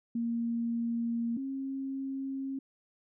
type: tone pair in turn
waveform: sine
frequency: 233.1 / 269.6 Hz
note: A#3 / C#4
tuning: 0 / -48 cents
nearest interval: minor third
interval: 252 cents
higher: second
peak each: -29 / -33 dBFS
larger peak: first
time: 0.15-1.37 / 1.37-2.59 s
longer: neither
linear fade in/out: 5 ms
effects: none